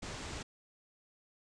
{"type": "low-pass noise", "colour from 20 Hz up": "pink", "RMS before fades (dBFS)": -43, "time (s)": [0.02, 0.43], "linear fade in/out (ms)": 10, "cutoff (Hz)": 8300, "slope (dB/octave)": 48, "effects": []}